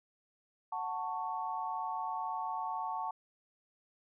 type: chord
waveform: sine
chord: F# minor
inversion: none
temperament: just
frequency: 740 / 888 / 1110 Hz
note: F#5 / A5 / C#6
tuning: 0 / +16 / +2 cents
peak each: -40 / -37 / -40 dBFS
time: 0.72-3.11 s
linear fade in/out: 5 ms
effects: none